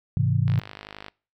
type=chord; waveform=sine; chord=Ab augmented; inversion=none; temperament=equal with one note detuned; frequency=103.83 / 130.81 / 161.98 Hz; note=Ab2 / C3 / E3; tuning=0 / 0 / -30 cents; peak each=-23 / -22 / -26 dBFS; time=0.17-0.59 s; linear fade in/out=0 ms
type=click train; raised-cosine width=0.3 ms; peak=-21 dBFS; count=32; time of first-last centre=0.48-1.083 s; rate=51.4 Hz
effects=noise-tail reverb RT60 0.4 s tail -26 dB re dry